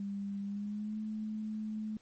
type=tone with pitch glide; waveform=sine; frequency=199.9 to 215.5 Hz; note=G3 to A3; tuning=+34 to -36 cents; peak=-35 dBFS; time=0-1.97 s; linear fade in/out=2 ms; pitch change=+130 cents; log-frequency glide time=0.45-0.98 s; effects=pink hiss -67 dBFS RMS until 2.01 s + MP3 32 kbps